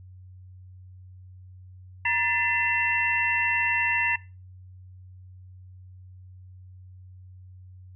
sine tone cluster, 949 / 1770 / 2032 / 2704 Hz, A#5 / A6 / B6 / E7, +31 / +10 / +49 / +43 cents, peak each -29 / -27 / -27 / -27 dBFS, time 2.05-4.16 s, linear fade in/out 5 ms, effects noise-tail reverb RT60 0.3 s tail -19 dB re dry + added 92 Hz sine -44 dBFS peak until 7.95 s

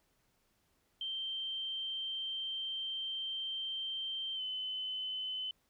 sine tone with pitch glide, 3136 to 3036 Hz, G7 to F#7, 0 to +44 cents, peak -36 dBFS, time 1.01-5.51 s, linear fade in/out 2 ms, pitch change -56 cents, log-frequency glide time 4.35-4.41 s, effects pink hiss -75 dBFS RMS until 5.69 s

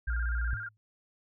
sine tone with vibrato, 1500 Hz, F#6, 23 cents sharp, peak -36 dBFS, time 0.07-0.69 s, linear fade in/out 10 ms, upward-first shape square, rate 16 Hz, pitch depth 100 cents each way
sine tone, 58.8 Hz, A#1, 16 cents sharp, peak -28 dBFS, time 0.07-0.55 s, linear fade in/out 10 ms
sine tone with exponential decay, 106.7 Hz, G#2, 47 cents sharp, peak -31 dBFS, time 0.53-0.77 s, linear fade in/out 0 ms, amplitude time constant 52 ms
effects none

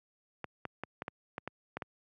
clicks, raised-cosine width 0.5 ms, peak -22 dBFS, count 9, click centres 0.443 / 0.653 / 0.836 / 1.021 / 1.081 / 1.381 / 1.476 / 1.77 / 1.822 s, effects high-pass 100 Hz 12 dB/octave

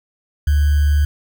sine tone with sample-and-hold, 73.2 Hz, D2, 5 cents flat, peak -11 dBFS, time 0.47-1.05 s, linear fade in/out 5 ms, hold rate 1575 Hz, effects none

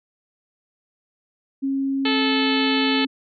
sine tone with pitch glide, 271.9 to 268.2 Hz, C#4 to C4, -33 to +43 cents, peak -20 dBFS, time 1.62-3.07 s, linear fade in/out 20 ms, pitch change -24 cents, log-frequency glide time 2.04-2.15 s
harmonic tone, 435.6 Hz, A4, 17 cents flat, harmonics 1 / 2 / 3 / 4 / 5 / 6 / 7 / 8 / 9 / 10, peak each -27 / -29 / -32 / -30 / -30 / -29 / -27 / -30 / -32 / -31 dBFS, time 2.05-3.05 s, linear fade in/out 5 ms
effects none

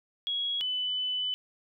sine tone pair in turn, 3322 / 3001 Hz, G#7 / F#7, 0 / +24 cents, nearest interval major second, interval 176 cents, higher first, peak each -28 / -28 dBFS, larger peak neither, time 0.27-0.61 / 0.61-1.34 s, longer second, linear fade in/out 0 ms, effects none

